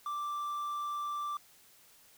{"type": "tone with quantisation", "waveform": "triangle", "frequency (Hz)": 1174.7, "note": "D6", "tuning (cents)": 0, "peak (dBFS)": -32, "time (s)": [0.06, 1.37], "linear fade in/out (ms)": 2, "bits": 10, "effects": ["white hiss -61 dBFS RMS until 2.17 s"]}